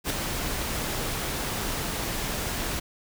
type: noise with ADSR envelope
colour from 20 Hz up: pink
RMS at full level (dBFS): -25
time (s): 0.04-2.8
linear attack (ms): 63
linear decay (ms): 4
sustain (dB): -5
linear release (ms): 12
effects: none